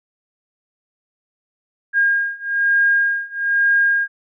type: beating tone pair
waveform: sine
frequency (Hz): 1619 / 1620.1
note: G#6 / G#6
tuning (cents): -45 / -43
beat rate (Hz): 1.1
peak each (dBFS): -18 / -17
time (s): 1.93-4.08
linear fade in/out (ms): 50
effects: none